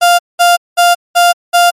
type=tone bursts; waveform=35% pulse; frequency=698.5 Hz; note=F5; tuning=in tune; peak=-3 dBFS; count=5; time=0.01-1.71 s; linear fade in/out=20 ms; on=180 ms; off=200 ms; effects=MP3 64 kbps